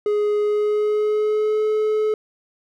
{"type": "tone with pitch glide", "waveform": "triangle", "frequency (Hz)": [417.2, 429.7], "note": ["G#4", "A4"], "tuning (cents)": [8, -41], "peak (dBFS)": -15, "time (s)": [0.06, 2.14], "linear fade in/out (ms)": 2, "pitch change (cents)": 51, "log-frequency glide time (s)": [0.4, 1.64], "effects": []}